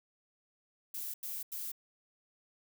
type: noise bursts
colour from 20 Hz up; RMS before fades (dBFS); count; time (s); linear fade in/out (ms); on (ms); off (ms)
violet; -40; 3; 0.94-1.718; 5; 200; 89
effects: none